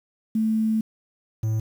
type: tone pair in turn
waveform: sine / triangle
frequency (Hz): 220 / 110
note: A3 / A2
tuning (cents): 0 / 0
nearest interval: octave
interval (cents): 1200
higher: first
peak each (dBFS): -19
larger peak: neither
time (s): 0.35-0.81 / 1.43-1.6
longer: first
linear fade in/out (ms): 5
effects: 8-bit